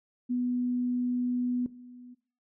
sine tone with level steps, 246.9 Hz, B3, in tune, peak -26 / -45 dBFS, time 0.29-2.15 s, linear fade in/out 20 ms, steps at 1.66 s, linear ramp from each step 2 ms, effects noise-tail reverb RT60 0.4 s tail -17 dB re dry

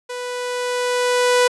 sawtooth tone with level ramp, 493.9 Hz, B4, in tune, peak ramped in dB -23 to -8 dBFS, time 0.09-1.48 s, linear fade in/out 10 ms, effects resampled to 24000 Hz

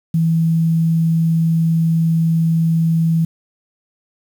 sine tone with quantisation, 163.8 Hz, E3, 11 cents flat, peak -12 dBFS, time 0.14-3.25 s, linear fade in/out 5 ms, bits 7, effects none

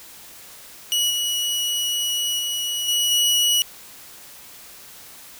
sawtooth tone with level steps, 2924 Hz, F#7, 21 cents flat, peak -15 / -18 / -20 / -15 / -13 dBFS, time 0.92-3.62 s, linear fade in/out 0 ms, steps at 1.1 / 2.39 / 2.88 / 3.11 s, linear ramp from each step 5 ms, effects white hiss -43 dBFS RMS until 5.39 s

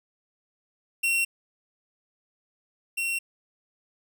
45% pulse tone pair in turn, 2729 / 2729 Hz, F7 / F7, -41 / -41 cents, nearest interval unison, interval 0 cents, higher neither, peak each -22 / -26 dBFS, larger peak first, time 1.03-1.25 / 2.97-3.19 s, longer neither, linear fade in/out 10 ms, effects none

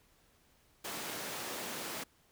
pink high-pass noise, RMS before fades -41 dBFS, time 0.84-2.04 s, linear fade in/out 10 ms, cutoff 270 Hz, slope 12 dB/octave, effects pink hiss -68 dBFS RMS until 2.31 s

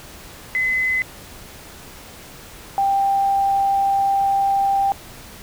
sine tone pair in turn, 2030 / 789 Hz, B6 / G5, +47 / +11 cents, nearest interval octave + major third, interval 1636 cents, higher first, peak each -17 / -15 dBFS, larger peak second, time 0.55-1.02 / 2.78-4.92 s, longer second, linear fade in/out 0 ms, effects pink hiss -40 dBFS RMS until 5.42 s

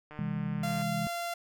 click train, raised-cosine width 0.5 ms, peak -32 dBFS, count 108, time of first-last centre 0.11-0.819 s, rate 151 Hz
sine chord, C augmented, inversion none, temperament just, 130.81 / 163.52 / 204.4 Hz, C3 / E3 / G#3, 0 / -14 / -27 cents, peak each -37 / -34 / -34 dBFS, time 0.19-1.07 s, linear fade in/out 0 ms
sawtooth tone, 689 Hz, F5, 24 cents flat, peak -29 dBFS, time 0.63-1.34 s, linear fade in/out 5 ms
effects none

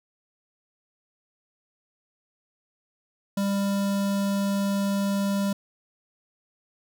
square tone with notch filter, 198.8 Hz, G3, 25 cents sharp, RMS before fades -25 dBFS, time 3.37-5.53 s, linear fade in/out 5 ms, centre 2100 Hz, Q 1.6, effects none

